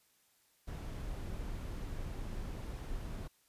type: noise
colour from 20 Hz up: brown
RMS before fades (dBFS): -41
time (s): 0.67-3.28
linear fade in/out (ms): 10
effects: white hiss -71 dBFS RMS until 3.48 s + resampled to 32000 Hz